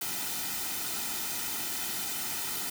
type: noise with comb filter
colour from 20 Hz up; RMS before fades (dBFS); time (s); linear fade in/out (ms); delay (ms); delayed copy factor
white; -34; 0.01-2.7; 5; 1.8; -0.65
effects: none